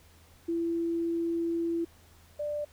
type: tone pair in turn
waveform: sine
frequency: 335.6 / 591.4 Hz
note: E4 / D5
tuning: +31 / +12 cents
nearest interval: minor seventh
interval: 981 cents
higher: second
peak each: -27 / -30 dBFS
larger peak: first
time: 0.48-1.85 / 2.39-2.65 s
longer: first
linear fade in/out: 10 ms
effects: added 82 Hz sine -58 dBFS peak until 2.72 s + pink hiss -60 dBFS RMS until 2.72 s